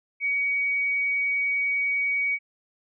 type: tone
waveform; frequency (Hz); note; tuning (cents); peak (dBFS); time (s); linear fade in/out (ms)
sine; 2255; C#7; +29; -22; 0.2-2.39; 50
effects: none